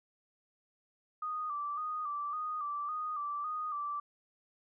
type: tone with vibrato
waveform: sine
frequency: 1202 Hz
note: D6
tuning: 40 cents sharp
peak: -34 dBFS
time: 1.22-4 s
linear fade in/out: 5 ms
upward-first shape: square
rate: 1.8 Hz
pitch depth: 52 cents each way
effects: none